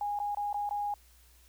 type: tone with dropouts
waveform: sine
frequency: 822 Hz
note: G#5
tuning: 18 cents flat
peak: -30 dBFS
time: 0.01-0.94 s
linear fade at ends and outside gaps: 2 ms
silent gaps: 0.19-0.2 / 0.348-0.371 / 0.529-0.543 / 0.692-0.709 s
effects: added 60 Hz sine -59 dBFS peak until 1.48 s + white hiss -63 dBFS RMS until 1.48 s